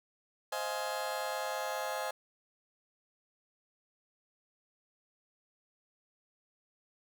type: chord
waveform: 30% pulse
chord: F minor seventh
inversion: second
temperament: just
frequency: 523.8 / 628.6 / 698.5 / 838.1 Hz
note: C5 / Eb5 / F5 / Ab5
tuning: +2 / +18 / 0 / +16 cents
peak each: -37 / -37 / -40 / -36 dBFS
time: 0.52-2.11 s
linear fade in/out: 5 ms
effects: none